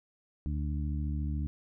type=harmonic tone; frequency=73.9 Hz; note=D2; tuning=11 cents sharp; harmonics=1 / 2 / 3 / 4; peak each=-31 / -37 / -41 / -43 dBFS; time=0.46-1.47 s; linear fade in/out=0 ms; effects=none